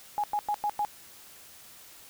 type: tone bursts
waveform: sine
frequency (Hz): 830.6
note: G#5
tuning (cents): 0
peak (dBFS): -25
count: 5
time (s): 0.18-0.849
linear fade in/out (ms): 0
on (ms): 57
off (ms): 96
effects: white hiss -51 dBFS RMS until 2.09 s